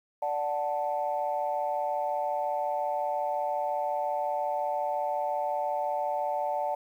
sine chord, D major, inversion none, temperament equal with one note detuned, 585.6 / 740 / 880 Hz, D5 / F#5 / A5, -5 / 0 / 0 cents, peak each -31 dBFS, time 0.22-6.75 s, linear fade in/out 5 ms, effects tanh soft clip ceiling -18 dBFS + 10-bit

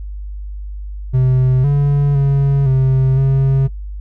triangle tone with pitch steps, 128.7 / 142.6 / 138.9 / 131.8 / 134.9 Hz, C3 / C#3 / C#3 / C3 / C#3, -28 / +49 / +4 / +13 / -47 cents, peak -8 dBFS, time 1.13-3.68 s, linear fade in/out 20 ms, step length 510 ms, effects noise-tail reverb RT60 0.1 s tail -18 dB re dry + added 50 Hz sine -24 dBFS peak until 4 s

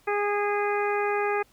harmonic tone, 410.9 Hz, G#4, 18 cents flat, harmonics 1 / 2 / 3 / 4 / 5 / 6, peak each -26 / -29 / -32 / -34 / -35 / -36 dBFS, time 0.07-1.43 s, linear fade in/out 10 ms, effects pink hiss -61 dBFS RMS until 1.52 s

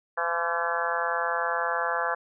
harmonic tone with a mistuned harmonic, 170.1 Hz, F3, 45 cents flat, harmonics 3 / 4 / 5 / 6 / 7 / 8 / 9 / 10, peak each -33 / -33 / -33 / -33 / -33 / -33 / -33 / -33 dBFS, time 0.17-2.15 s, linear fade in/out 10 ms, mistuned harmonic 7, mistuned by -44 cents, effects none

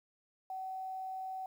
sine tone with quantisation, 757 Hz, F#5, 39 cents sharp, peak -38 dBFS, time 0.5-1.46 s, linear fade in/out 2 ms, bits 11, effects none

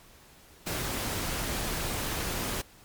pink noise, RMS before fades -32 dBFS, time 0.66-2.62 s, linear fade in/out 10 ms, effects pink hiss -55 dBFS RMS until 2.84 s + MP3 96 kbps

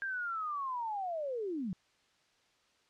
sine linear sweep, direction down, 1610 to 167.8 Hz, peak -34 dBFS, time 0.02-1.73 s, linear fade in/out 0 ms, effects white hiss -70 dBFS RMS until 2.89 s + low-pass 5000 Hz 12 dB/octave

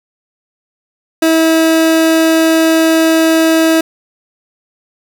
30% pulse tone, 323.4 Hz, E4, 33 cents flat, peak -5 dBFS, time 1.22-3.81 s, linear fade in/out 5 ms, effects none

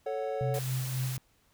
triangle chord, F# minor, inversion first, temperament equal, 440 / 554.4 / 740 Hz, A4 / C#5 / F#5, 0 / 0 / 0 cents, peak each -33 / -32 / -36 dBFS, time 0.06-0.59 s, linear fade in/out 5 ms
sine tone with tremolo, 129.4 Hz, C3, 19 cents flat, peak -28 dBFS, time 0.41-1.18 s, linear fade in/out 0 ms, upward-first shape sine, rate 3.7 Hz, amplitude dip 45%
white noise, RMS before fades -41 dBFS, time 0.54-1.17 s, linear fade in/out 2 ms
effects pink hiss -68 dBFS RMS until 1.53 s

